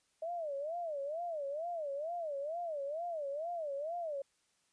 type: tone with vibrato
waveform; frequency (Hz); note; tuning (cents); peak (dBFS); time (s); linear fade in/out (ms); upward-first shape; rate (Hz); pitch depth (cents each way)
sine; 622.3; D#5; 0; -36; 0.22-4.22; 5; sine; 2.2; 210
effects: white hiss -75 dBFS RMS until 4.72 s + resampled to 22050 Hz